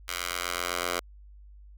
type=tone with high-pass filter sweep; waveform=10% pulse; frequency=87.9 Hz; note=F2; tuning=12 cents sharp; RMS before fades=-32 dBFS; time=0.08-1 s; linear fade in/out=5 ms; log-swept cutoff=1700 to 670 Hz; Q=0.75; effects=added 50 Hz sine -47 dBFS peak until 1.77 s